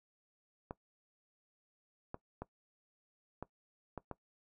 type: clicks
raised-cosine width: 1 ms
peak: -27 dBFS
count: 6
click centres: 0.709 / 2.144 / 2.42 / 3.426 / 3.977 / 4.113 s
effects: noise-tail reverb RT60 0.1 s tail -19 dB re dry